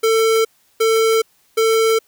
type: tone bursts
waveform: square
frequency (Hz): 447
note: A4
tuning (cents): +27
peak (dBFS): -13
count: 3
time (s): 0.03-1.99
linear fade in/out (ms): 10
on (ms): 420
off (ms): 350
effects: white hiss -58 dBFS RMS until 2.07 s